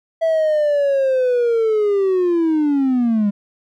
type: linear sweep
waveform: triangle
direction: down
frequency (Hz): 659 to 199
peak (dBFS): -11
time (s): 0.21-3.31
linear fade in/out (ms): 20
effects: tanh soft clip ceiling -8 dBFS